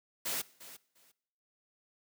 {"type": "noise with echo", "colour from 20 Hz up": "white", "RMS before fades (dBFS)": -35, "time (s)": [0.25, 0.42], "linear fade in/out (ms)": 10, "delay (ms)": 350, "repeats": 2, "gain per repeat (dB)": -15, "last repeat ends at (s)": 1.12, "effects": ["noise-tail reverb RT60 0.8 s tail -21 dB re dry", "high-pass 150 Hz 12 dB/octave"]}